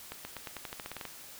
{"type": "accelerating click train", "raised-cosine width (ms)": 0.3, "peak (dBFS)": -23, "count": 13, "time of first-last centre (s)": [0.12, 1.053], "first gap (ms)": 130, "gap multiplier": 0.9, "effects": ["white hiss -49 dBFS RMS until 1.39 s"]}